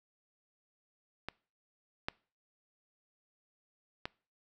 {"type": "clicks", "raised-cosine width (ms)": 0.3, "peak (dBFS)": [-21, -17, -20], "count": 3, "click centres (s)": [1.286, 2.085, 4.055], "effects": ["noise-tail reverb RT60 0.4 s tail -24 dB re dry"]}